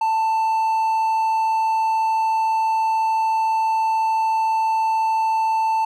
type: tone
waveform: triangle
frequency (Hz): 887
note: A5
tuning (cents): +14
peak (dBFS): -15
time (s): 0.01-5.85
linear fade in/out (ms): 5
effects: none